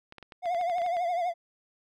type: clicks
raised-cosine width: 0.3 ms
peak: -29 dBFS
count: 12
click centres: 0.124 / 0.183 / 0.227 / 0.322 / 0.457 / 0.547 / 0.612 / 0.698 / 0.783 / 0.818 / 0.863 / 0.968 s
type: tone with vibrato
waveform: triangle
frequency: 700 Hz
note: F5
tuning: 4 cents sharp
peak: -24 dBFS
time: 0.42-1.34 s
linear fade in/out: 50 ms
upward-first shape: triangle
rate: 12 Hz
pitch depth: 91 cents each way
effects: none